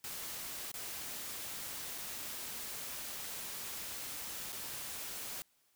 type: noise with dropouts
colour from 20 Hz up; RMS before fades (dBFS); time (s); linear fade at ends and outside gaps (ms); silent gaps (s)
white; -43; 0.04-5.42; 0; 0.716-0.741 / 1.978-1.982 / 4.522-4.528
effects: white hiss -73 dBFS RMS until 5.75 s